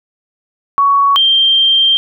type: tone pair in turn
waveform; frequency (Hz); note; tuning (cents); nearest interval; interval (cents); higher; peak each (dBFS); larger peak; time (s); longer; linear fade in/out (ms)
sine; 1119 / 3165; C#6 / G7; +16 / +16; octave + tritone; 1800; second; -7; neither; 0.78-1.16 / 1.16-1.97; second; 0
effects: none